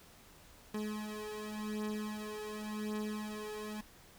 30% pulse beating tone pair, 212 / 212.9 Hz, G#3 / G#3, +36 / +43 cents, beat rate 0.9 Hz, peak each -39 / -38 dBFS, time 0.74-3.81 s, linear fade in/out 5 ms, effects pink hiss -59 dBFS RMS until 4.18 s

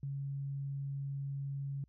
sine tone, 138.9 Hz, C#3, 4 cents sharp, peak -36 dBFS, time 0.03-1.84 s, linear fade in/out 2 ms, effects added 60 Hz sine -66 dBFS peak until 1.88 s

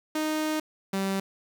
sawtooth tone pair in turn, 309.7 / 194.03 Hz, D#4 / G3, -8 / -17 cents, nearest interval minor sixth, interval 809 cents, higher first, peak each -22 dBFS, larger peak neither, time 0.15-0.6 / 0.93-1.2 s, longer first, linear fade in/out 5 ms, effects 8-bit

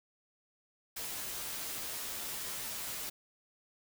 white noise with comb filter, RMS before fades -40 dBFS, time 0.96-3.1 s, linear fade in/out 10 ms, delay 12 ms, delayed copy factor -0.7, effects none

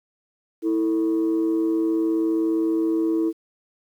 sine tone pair together, 326.9 / 446.3 Hz, E4 / A4, -14 / +25 cents, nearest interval perfect fourth, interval 539 cents, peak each -18 / -26 dBFS, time 0.62-3.33 s, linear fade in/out 50 ms, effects tanh soft clip ceiling -15 dBFS + 9-bit

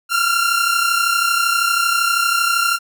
sawtooth tone pair together, 1364.2 / 1396.9 Hz, F6 / F6, -41 / 0 cents, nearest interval unison, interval 41 cents, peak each -14 dBFS, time 0.09-2.79 s, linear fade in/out 50 ms, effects none

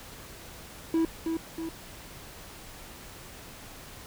triangle tone with echo, 326.7 Hz, E4, 15 cents flat, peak -20 dBFS, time 0.94-1.05 s, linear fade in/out 2 ms, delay 320 ms, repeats 2, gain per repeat -5 dB, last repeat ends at 1.69 s, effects pink hiss -46 dBFS RMS until 4.06 s

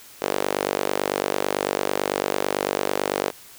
sawtooth tone with high-pass filter, 49 Hz, G1, in tune, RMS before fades -25 dBFS, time 0.21-3.31 s, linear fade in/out 20 ms, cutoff 460 Hz, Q 1.8, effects white hiss -46 dBFS RMS until 3.58 s

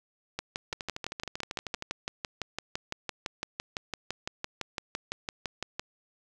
two click trains, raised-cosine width 0.2 ms, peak -15 / -18 dBFS, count 33 / 15, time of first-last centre 0.39-5.795 / 0.73-1.824 s, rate 5.92 / 12.8 Hz, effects none

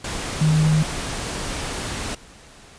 sine tone in noise, 155.56 Hz, D#3, in tune, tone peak -14 dBFS, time 0.41-0.83 s, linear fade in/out 5 ms, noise pink, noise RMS -28 dBFS, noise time 0.04-2.15 s, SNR +11 dB, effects pink hiss -46 dBFS RMS until 2.78 s + resampled to 22050 Hz

